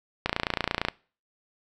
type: click train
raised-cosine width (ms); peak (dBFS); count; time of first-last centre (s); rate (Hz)
0.3; -8; 19; 0.26-0.885; 28.8
effects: noise-tail reverb RT60 0.4 s tail -23 dB re dry